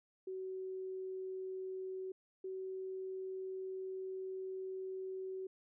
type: tone pair in turn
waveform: sine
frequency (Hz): 376.4 / 377.9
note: F#4 / F#4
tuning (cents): +30 / +37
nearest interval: unison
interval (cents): 7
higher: second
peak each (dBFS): -40 / -40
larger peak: neither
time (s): 0.27-2.12 / 2.44-5.47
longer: second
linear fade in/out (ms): 5
effects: none